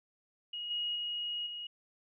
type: tone with level steps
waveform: sine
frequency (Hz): 2887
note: F#7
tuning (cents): -43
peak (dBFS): -37 / -32 / -34 / -39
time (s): 0.53-1.67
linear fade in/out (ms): 5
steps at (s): 0.7 / 0.95 / 1.46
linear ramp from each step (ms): 10
effects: none